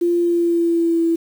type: tone with pitch glide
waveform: sine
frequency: 345.9 to 332.4 Hz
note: F4 to E4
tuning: -17 to +15 cents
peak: -14 dBFS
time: 0.01-1.16 s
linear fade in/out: 10 ms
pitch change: -68 cents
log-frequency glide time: 0.19-1.02 s
effects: 7-bit